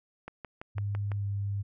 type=click train; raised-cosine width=0.5 ms; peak=-25 dBFS; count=6; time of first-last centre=0.28-1.118 s; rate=5.97 Hz
type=tone with pitch glide; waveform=sine; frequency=101.5 to 100.39 Hz; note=G#2 to G2; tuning=-39 to +42 cents; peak=-29 dBFS; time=0.75-1.63 s; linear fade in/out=20 ms; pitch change=-19 cents; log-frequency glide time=1.16-1.24 s
effects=none